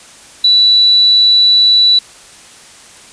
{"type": "tone", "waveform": "sine", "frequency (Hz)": 3951, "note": "B7", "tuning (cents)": 0, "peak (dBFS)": -5, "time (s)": [0.44, 1.99], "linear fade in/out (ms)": 5, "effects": ["white hiss -38 dBFS RMS until 3.12 s", "resampled to 22050 Hz"]}